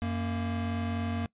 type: tone pair together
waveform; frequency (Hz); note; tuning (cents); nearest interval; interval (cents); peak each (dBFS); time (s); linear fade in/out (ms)
square; 92.07 / 232; F#2 / A#3; -8 / -8; octave + major third; 1600; -33 / -33; 0.02-1.26; 0
effects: noise-tail reverb RT60 0.1 s tail -22 dB re dry + resampled to 8000 Hz